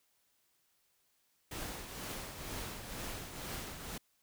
pink noise with tremolo, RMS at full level -41 dBFS, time 1.51-3.98 s, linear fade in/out 5 ms, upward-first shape triangle, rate 2.1 Hz, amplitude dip 55%, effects white hiss -75 dBFS RMS until 4.22 s

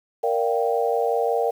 sine chord, G minor seventh, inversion first, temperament equal, 466.2 / 587.3 / 698.5 / 784 Hz, Bb4 / D5 / F5 / G5, 0 / 0 / 0 / 0 cents, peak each -22 / -27 / -26 / -26 dBFS, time 0.23-1.51 s, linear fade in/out 10 ms, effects 8-bit

